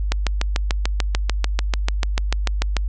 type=click train; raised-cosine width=0.2 ms; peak=-3 dBFS; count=19; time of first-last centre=0.12-2.767 s; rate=6.8 Hz; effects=added 50 Hz sine -19 dBFS peak until 2.88 s + resampled to 22050 Hz